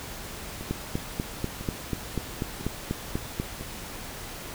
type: two click trains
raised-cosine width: 3 ms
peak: -24 / -14 dBFS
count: 4 / 12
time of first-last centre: 0.61-3.61 / 0.71-3.399 s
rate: 1 / 4.09 Hz
effects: pink hiss -39 dBFS RMS until 4.54 s